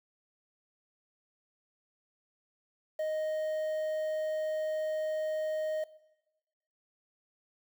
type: tone with quantisation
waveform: triangle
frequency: 622.3 Hz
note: D#5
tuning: in tune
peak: -28 dBFS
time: 2.99-5.84 s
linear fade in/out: 5 ms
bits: 9
effects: noise-tail reverb RT60 1.0 s tail -19 dB re dry